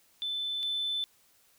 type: tone pair in turn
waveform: sine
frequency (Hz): 3520 / 3520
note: A7 / A7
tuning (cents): 0 / 0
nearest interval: unison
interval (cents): 0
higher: neither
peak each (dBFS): -30 / -28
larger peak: second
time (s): 0.22-0.63 / 0.63-1.04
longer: neither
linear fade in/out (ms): 0
effects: tanh soft clip ceiling -25 dBFS + white hiss -65 dBFS RMS until 1.58 s